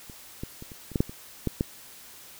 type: clicks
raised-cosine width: 3 ms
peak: -30 / -20 / -27 / -30 / -28 / -12 / -8 / -26 / -12 / -11 dBFS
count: 10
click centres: 0.098 / 0.435 / 0.624 / 0.718 / 0.917 / 0.958 / 1.005 / 1.095 / 1.473 / 1.609 s
effects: white hiss -48 dBFS RMS until 2.39 s